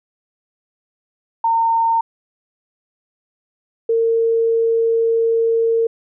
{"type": "tone pair in turn", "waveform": "sine", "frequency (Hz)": [913, 456.5], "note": ["A#5", "A#4"], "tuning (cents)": [-36, -36], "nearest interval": "octave", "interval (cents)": 1200, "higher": "first", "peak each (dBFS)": -13, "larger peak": "neither", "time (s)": [[1.44, 2.01], [3.89, 5.87]], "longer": "second", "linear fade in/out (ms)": 5, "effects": []}